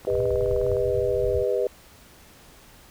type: click train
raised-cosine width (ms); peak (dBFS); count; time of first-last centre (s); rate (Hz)
1; -25; 15; 0.05-0.768; 19.5
type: chord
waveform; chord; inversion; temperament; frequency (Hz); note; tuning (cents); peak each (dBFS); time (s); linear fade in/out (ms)
sine; G augmented; none; equal with one note detuned; 401.2 / 493.9 / 622.3; G4 / B4 / D#5; +40 / 0 / 0; -25 / -24 / -28; 0.07-1.67; 2
type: low-pass noise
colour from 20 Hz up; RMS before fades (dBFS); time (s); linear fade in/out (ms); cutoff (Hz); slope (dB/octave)
white; -32; 0.08-1.45; 50; 130; 96
effects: pink hiss -51 dBFS RMS until 2.9 s